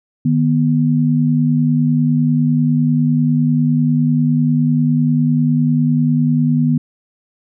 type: tone pair together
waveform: sine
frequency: 153.29 / 243.3 Hz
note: D#3 / B3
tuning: -25 / -26 cents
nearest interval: minor sixth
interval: 799 cents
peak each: -14 dBFS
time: 0.25-6.78 s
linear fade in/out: 5 ms
effects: none